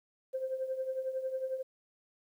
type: tone with tremolo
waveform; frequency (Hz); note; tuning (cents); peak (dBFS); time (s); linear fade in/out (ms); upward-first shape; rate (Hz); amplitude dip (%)
sine; 523.3; C5; 0; -29; 0.33-1.63; 20; triangle; 11; 75
effects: tanh soft clip ceiling -25 dBFS + 11-bit